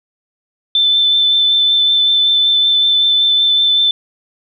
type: tone with vibrato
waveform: sine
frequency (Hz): 3532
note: A7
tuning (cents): +6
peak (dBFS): -9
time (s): 0.75-3.91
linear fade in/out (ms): 2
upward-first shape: triangle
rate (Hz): 5.3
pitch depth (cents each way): 14
effects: none